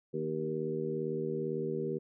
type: harmonic tone with a mistuned harmonic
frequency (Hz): 77.78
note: D#2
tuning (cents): 0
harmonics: 2 / 3 / 4 / 5 / 6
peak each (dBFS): -39 / -40 / -43 / -35 / -38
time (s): 0.13-1.99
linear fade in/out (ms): 20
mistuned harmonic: 6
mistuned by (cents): +16
effects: none